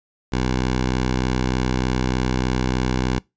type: tone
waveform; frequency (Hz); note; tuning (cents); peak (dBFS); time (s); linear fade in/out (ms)
10% pulse; 63.3; B1; +43; -11; 0.32-3.19; 10
effects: noise-tail reverb RT60 0.2 s tail -23 dB re dry + resampled to 16000 Hz